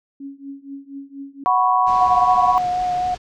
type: tone with tremolo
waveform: sine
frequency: 277 Hz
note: C#4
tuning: 1 cent flat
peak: -28 dBFS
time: 0.2-1.44 s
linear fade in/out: 5 ms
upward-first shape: triangle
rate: 4.2 Hz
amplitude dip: 95%
type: chord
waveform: sine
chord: F# suspended fourth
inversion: none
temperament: equal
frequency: 740 / 987.8 / 1108.7 Hz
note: F#5 / B5 / C#6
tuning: 0 / 0 / 0 cents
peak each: -18 dBFS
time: 1.46-2.58 s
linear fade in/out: 0 ms
type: low-pass noise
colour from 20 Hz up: pink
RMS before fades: -37 dBFS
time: 1.86-3.18 s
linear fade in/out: 20 ms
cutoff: 6300 Hz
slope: 24 dB/octave
type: tone with vibrato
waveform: sine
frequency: 725 Hz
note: F#5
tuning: 35 cents flat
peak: -18 dBFS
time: 2-3.15 s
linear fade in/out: 10 ms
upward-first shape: triangle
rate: 4 Hz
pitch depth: 19 cents each way
effects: none